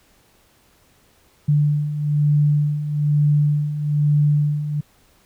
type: beating tone pair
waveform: sine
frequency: 146.83 / 147.93 Hz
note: D3 / D3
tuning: 0 / +13 cents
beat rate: 1.1 Hz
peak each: -22 / -16 dBFS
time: 1.48-4.81 s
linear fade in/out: 10 ms
effects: pink hiss -57 dBFS RMS until 5.25 s